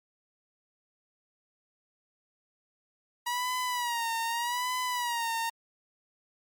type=tone with vibrato; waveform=sawtooth; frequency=959 Hz; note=A#5; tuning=49 cents sharp; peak=-25 dBFS; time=3.26-5.5 s; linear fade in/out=10 ms; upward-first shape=sine; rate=0.83 Hz; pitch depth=85 cents each way; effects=MP3 96 kbps